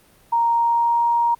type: tone with pitch glide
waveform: sine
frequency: 932.3 to 939.9 Hz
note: A#5 to A#5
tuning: 0 to +14 cents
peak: -15 dBFS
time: 0.32-1.35 s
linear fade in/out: 10 ms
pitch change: +14 cents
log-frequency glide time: 0.51-1.06 s
effects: pink hiss -54 dBFS RMS until 1.39 s + Opus 32 kbps